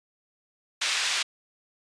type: band-pass noise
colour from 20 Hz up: pink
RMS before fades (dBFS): -27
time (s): 0.81-1.23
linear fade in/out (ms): 10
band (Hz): 2000 to 5700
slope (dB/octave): 12
effects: resampled to 22050 Hz